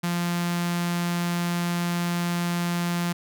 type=tone with notch filter; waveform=sawtooth; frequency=173.4 Hz; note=F3; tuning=12 cents flat; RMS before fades=-26 dBFS; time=0.03-3.13 s; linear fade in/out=10 ms; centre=440 Hz; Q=0.89; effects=none